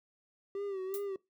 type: tone with vibrato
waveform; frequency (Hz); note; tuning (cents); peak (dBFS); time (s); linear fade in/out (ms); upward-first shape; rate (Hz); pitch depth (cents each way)
triangle; 389.4; G4; -12; -33; 0.55-1.16; 2; sine; 2.7; 71
type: noise with exponential decay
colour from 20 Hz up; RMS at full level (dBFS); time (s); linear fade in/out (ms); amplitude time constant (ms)
violet; -37; 0.94-1.06; 1; 25
effects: noise-tail reverb RT60 0.2 s tail -21 dB re dry